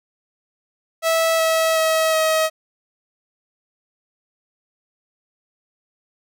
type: tone with pitch steps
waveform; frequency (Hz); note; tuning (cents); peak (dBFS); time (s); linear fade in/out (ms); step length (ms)
sawtooth; 653 / 647 / 641 / 635.1; E5 / E5 / E5 / D#5; -17 / -32 / -49 / +35; -12; 1.02-2.5; 50; 370
effects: none